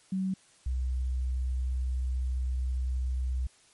sine tone pair in turn, 189.2 / 63.6 Hz, F#3 / C2, +39 / -48 cents, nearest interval octave + perfect fifth, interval 1887 cents, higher first, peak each -27 dBFS, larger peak neither, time 0.12-0.34 / 0.66-3.47 s, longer second, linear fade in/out 5 ms, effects white hiss -61 dBFS RMS until 3.73 s + MP3 48 kbps

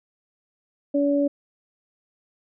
sine tone pair together, 284.8 / 569.6 Hz, C#4 / C#5, +47 / +47 cents, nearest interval octave, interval 1200 cents, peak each -20 / -22 dBFS, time 0.94-1.28 s, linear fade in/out 10 ms, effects none

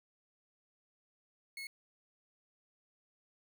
30% pulse tone, 2180 Hz, C#7, 29 cents flat, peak -39 dBFS, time 1.57-1.67 s, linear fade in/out 2 ms, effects none

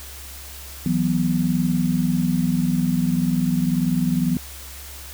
sine chord, E suspended second, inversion none, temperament equal, 164.81 / 185 / 246.9 Hz, E3 / F#3 / B3, 0 / 0 / 0 cents, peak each -22 dBFS, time 0.86-4.37 s, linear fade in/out 2 ms, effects added 68 Hz sine -39 dBFS peak until 5.13 s + white hiss -39 dBFS RMS until 5.13 s

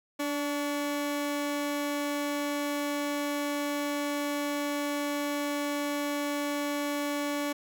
25% pulse tone pair together, 290.3 / 1134.7 Hz, D4 / C#6, -20 / +40 cents, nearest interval 2 octaves, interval 2360 cents, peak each -26 / -34 dBFS, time 0.19-7.53 s, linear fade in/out 10 ms, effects none

